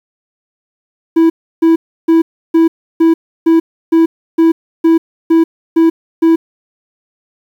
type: tone bursts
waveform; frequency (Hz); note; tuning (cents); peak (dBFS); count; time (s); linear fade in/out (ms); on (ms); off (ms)
triangle; 327.9; E4; -9; -3; 12; 1.16-6.36; 10; 140; 320
effects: 7-bit